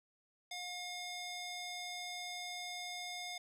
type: tone with band-pass filter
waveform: square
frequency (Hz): 717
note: F5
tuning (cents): +45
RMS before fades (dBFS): -44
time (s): 0.51-3.38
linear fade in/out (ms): 5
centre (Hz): 4400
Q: 0.93
effects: none